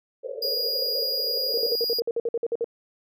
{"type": "band-pass noise", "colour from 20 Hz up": "white", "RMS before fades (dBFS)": -33, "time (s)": [0.23, 1.75], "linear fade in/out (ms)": 20, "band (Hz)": [430, 560], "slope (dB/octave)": 96}
{"type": "tone", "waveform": "square", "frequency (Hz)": 4871, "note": "D#8", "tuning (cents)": -38, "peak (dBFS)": -25, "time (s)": [0.42, 2], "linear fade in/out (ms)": 5}
{"type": "tone bursts", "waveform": "sine", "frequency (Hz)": 466.2, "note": "A#4", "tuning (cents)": 0, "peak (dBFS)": -22, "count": 13, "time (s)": [1.54, 2.644], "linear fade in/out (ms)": 2, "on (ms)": 36, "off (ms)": 53}
{"effects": []}